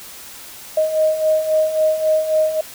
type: beating tone pair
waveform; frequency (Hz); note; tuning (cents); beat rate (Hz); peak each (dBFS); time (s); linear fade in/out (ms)
sine; 622.3 / 626; D#5 / D#5; 0 / +10; 3.7; -21 / -15; 0.77-2.61; 5
effects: white hiss -37 dBFS RMS until 2.74 s